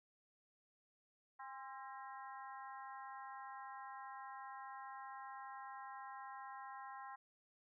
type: harmonic tone with a mistuned harmonic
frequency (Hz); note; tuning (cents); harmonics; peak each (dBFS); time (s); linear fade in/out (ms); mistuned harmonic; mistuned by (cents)
268.5; C4; +45; 3 / 4 / 5 / 6 / 7; -52 / -52 / -58 / -60 / -60; 1.39-7.16; 10; 4; -39
effects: none